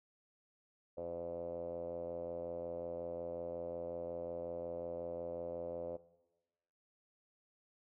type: tone with low-pass filter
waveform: 5% pulse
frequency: 85.5 Hz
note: F2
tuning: 36 cents flat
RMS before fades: -43 dBFS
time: 0.97-5.97 s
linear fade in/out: 10 ms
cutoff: 550 Hz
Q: 8.8
effects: noise-tail reverb RT60 1.0 s tail -17 dB re dry